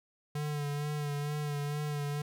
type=tone with vibrato; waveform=square; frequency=146.83 Hz; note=D3; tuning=in tune; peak=-33 dBFS; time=0.35-2.22 s; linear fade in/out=5 ms; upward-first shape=sine; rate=2.2 Hz; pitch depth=32 cents each way; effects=none